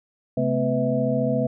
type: tone cluster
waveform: sine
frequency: 133.4 / 219.1 / 253.3 / 498.6 / 648 Hz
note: C3 / A3 / B3 / B4 / E5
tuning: +34 / -7 / +44 / +16 / -30 cents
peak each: -26 dBFS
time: 0.37-1.47 s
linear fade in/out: 5 ms
effects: none